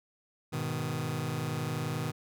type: chord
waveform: sawtooth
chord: G# minor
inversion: none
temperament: just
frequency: 103.83 / 124.59 / 155.74 Hz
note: G#2 / B2 / D#3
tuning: 0 / +16 / +2 cents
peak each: -36 / -31 / -30 dBFS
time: 0.52-2.12 s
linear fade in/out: 20 ms
effects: none